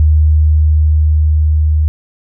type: tone with level ramp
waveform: sine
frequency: 76.8 Hz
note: D#2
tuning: 22 cents flat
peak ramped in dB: -5 to -8 dBFS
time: 0-1.88 s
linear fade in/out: 0 ms
effects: none